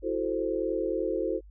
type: chord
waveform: sine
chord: F# half-diminished seventh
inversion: third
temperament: equal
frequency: 329.6 / 370 / 440 / 523.3 Hz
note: E4 / F#4 / A4 / C5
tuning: 0 / 0 / 0 / 0 cents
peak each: -32 dBFS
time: 0.02-1.41 s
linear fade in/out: 50 ms
effects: added 50 Hz sine -47 dBFS peak until 1.5 s